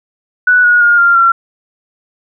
sine tone with pitch steps, 1480 / 1450.4 / 1421.4 / 1392.9 / 1365 Hz, F#6 / F#6 / F6 / F6 / F6, 0 / -35 / +30 / -5 / -40 cents, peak -5 dBFS, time 0.47-1.32 s, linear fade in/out 5 ms, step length 170 ms, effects none

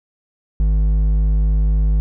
sine tone with hard clipping, 51.91 Hz, G#1, in tune, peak -14 dBFS, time 0.6-2 s, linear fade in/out 0 ms, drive 6 dB, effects none

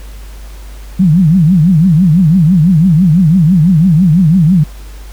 sine tone with vibrato, 170.1 Hz, F3, 45 cents flat, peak -4 dBFS, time 0.99-4.64 s, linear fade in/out 10 ms, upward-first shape triangle, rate 6 Hz, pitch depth 280 cents each way, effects added 50 Hz sine -26 dBFS peak until 5.12 s + pink hiss -39 dBFS RMS until 5.12 s

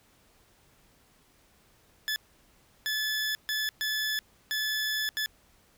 20% pulse tone bursts at uneven times, 1728 Hz, A6, 32 cents flat, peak -23 dBFS, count 6, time 2.08-2.16 / 2.86-3.35 / 3.49-3.69 / 3.81-4.19 / 4.51-5.09 / 5.17-5.26 s, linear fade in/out 0 ms, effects pink hiss -63 dBFS RMS until 5.77 s

